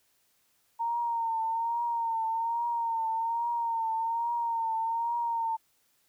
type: tone with vibrato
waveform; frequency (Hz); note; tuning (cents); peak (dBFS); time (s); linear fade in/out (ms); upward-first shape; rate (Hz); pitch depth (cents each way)
sine; 920; A#5; -23; -27; 0.79-5.57; 20; triangle; 1.2; 54
effects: white hiss -70 dBFS RMS until 6.08 s